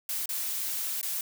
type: noise with dropouts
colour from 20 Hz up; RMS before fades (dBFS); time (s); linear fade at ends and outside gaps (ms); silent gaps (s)
blue; -32; 0.09-1.21; 2; 0.258-0.291 / 1.014-1.029
effects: none